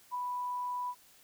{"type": "tone with ADSR envelope", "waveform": "sine", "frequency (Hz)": 987.8, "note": "B5", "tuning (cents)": 0, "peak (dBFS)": -31, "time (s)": [0.11, 0.95], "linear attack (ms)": 36, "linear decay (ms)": 4, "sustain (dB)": -2, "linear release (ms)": 58, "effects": ["white hiss -61 dBFS RMS until 1.23 s"]}